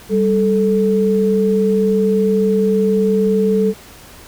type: tone pair together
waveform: sine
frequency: 196 / 438.2 Hz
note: G3 / A4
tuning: 0 / -7 cents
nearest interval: octave + major second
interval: 1393 cents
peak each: -15 / -14 dBFS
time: 0.09-3.74 s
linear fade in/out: 50 ms
effects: pink hiss -40 dBFS RMS until 4.27 s